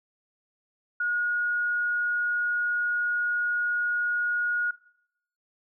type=tone; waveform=sine; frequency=1443 Hz; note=F#6; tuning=44 cents flat; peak=-24 dBFS; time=1-4.71 s; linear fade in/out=5 ms; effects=noise-tail reverb RT60 0.7 s tail -19 dB re dry